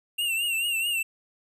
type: tone with vibrato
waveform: square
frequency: 2760 Hz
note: F7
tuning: 21 cents flat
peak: -25 dBFS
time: 0.18-1.03 s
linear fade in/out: 10 ms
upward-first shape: triangle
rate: 4.6 Hz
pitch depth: 86 cents each way
effects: none